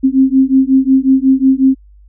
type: beating tone pair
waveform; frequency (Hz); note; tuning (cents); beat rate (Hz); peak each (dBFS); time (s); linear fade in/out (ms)
sine; 262.8 / 268.3; C4 / C4; +8 / +44; 5.5; -10; 0.03-1.75; 20
effects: added 50 Hz sine -39 dBFS peak until 2.08 s